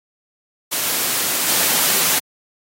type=noise with level steps; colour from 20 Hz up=white; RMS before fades=-20 / -17 dBFS; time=0.71-2.2 s; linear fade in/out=20 ms; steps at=1.48 s; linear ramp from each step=2 ms; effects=high-pass 150 Hz 12 dB/octave + AAC 48 kbps